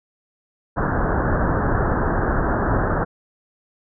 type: low-pass noise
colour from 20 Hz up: pink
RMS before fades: -20 dBFS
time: 0.76-3.05 s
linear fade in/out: 20 ms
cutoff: 1700 Hz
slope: 96 dB/octave
effects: none